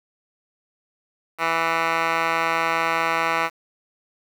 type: tone with band-pass filter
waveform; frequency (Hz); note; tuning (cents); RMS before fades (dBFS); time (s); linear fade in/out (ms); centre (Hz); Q
10% pulse; 164.81; E3; 0; -22; 1.38-3.5; 50; 1600; 4.1
effects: 7-bit